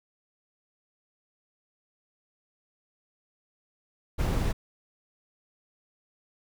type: noise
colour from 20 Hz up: brown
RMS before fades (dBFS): -26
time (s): 4.18-4.53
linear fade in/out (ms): 20
effects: none